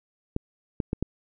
clicks, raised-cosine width 3 ms, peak -13 dBFS, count 4, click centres 0.364 / 0.802 / 0.931 / 1.026 s, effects none

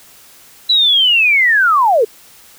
sine linear sweep, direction down, 3988 to 403.8 Hz, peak -8 dBFS, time 0.69-2.05 s, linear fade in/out 10 ms, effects white hiss -43 dBFS RMS until 2.58 s

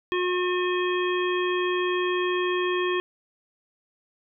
harmonic tone, 360.7 Hz, F#4, 44 cents flat, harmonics 1 / 3 / 5 / 7 / 9, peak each -24 / -30 / -32 / -34 / -35 dBFS, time 0.12-3 s, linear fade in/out 0 ms, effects none

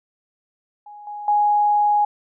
sine tone with level steps, 830.6 Hz, G#5, in tune, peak -37 / -29 / -14 dBFS, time 0.86-2.05 s, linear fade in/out 5 ms, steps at 1.07 / 1.28 s, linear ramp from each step 2 ms, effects none

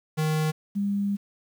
square / sine tone pair in turn, 155.56 / 201 Hz, D#3 / G3, 0 / +44 cents, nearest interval major third, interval 444 cents, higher second, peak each -23 dBFS, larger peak neither, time 0.17-0.52 / 0.75-1.17 s, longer second, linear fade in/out 20 ms, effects 9-bit

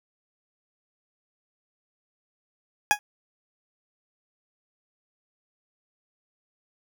20% pulse tone with exponential decay, 830.6 Hz, G#5, in tune, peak -7 dBFS, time 2.91-2.99 s, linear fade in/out 0 ms, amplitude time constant 17 ms, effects none

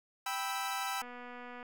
sawtooth chord, E minor, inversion first, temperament equal with one note detuned, 784 / 987.8 / 1310.9 Hz, G5 / B5 / E6, 0 / 0 / -10 cents, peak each -34 / -36 / -35 dBFS, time 0.26-1.02 s, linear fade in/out 5 ms
click train, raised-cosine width 0.5 ms, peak -33 dBFS, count 150, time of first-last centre 1.02-1.628 s, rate 245 Hz
effects none

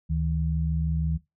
sine tone pair together, 73.42 / 159.48 Hz, D2 / D#3, 0 / +43 cents, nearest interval octave + minor second, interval 1343 cents, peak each -26 dBFS, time 0.09-1.18 s, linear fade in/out 20 ms, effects noise-tail reverb RT60 0.2 s tail -19 dB re dry

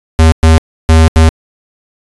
square tone bursts at uneven times, 80.4 Hz, E2, 43 cents flat, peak -3 dBFS, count 4, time 0.19-0.32 / 0.43-0.58 / 0.89-1.08 / 1.16-1.29 s, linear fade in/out 0 ms, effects resampled to 24000 Hz

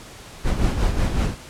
brown noise with tremolo, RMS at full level -18 dBFS, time 0.43-1.36 s, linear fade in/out 50 ms, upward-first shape sine, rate 5.4 Hz, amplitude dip 55%, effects pink hiss -41 dBFS RMS until 1.49 s + low-pass 10000 Hz 12 dB/octave

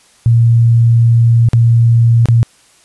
sine tone with dropouts, 116.54 Hz, A#2, in tune, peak -5 dBFS, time 0.26-2.43 s, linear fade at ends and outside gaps 0 ms, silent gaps 1.487-1.533 / 2.257-2.286 s, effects white hiss -48 dBFS RMS until 2.84 s + resampled to 24000 Hz

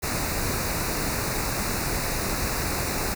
pink band-stop noise, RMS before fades -27 dBFS, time 0.02-3.15 s, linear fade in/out 20 ms, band 2700 to 3800 Hz, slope 96 dB/octave, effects none

